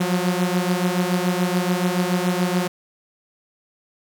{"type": "beating tone pair", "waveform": "sawtooth", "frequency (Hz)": [177.2, 184.2], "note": ["F3", "F#3"], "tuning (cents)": [25, -7], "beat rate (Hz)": 7, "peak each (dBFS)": [-17, -19], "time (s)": [0, 2.68], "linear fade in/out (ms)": 10, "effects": []}